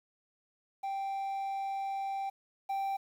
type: tone pair in turn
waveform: triangle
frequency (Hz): 783 / 783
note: G5 / G5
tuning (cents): -2 / -2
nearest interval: unison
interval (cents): 0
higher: neither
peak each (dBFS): -31 / -29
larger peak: second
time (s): 0.83-2.3 / 2.69-2.97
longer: first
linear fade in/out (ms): 10
effects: 10-bit